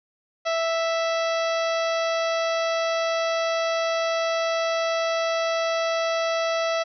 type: harmonic tone with a mistuned harmonic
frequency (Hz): 659.3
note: E5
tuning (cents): 0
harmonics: 1 / 2 / 3 / 4 / 5 / 6 / 7 / 8 / 9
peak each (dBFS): -23 / -29 / -33 / -35 / -37 / -39 / -40 / -41 / -42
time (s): 0.45-6.84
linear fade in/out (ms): 20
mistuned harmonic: 9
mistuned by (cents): -20
effects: none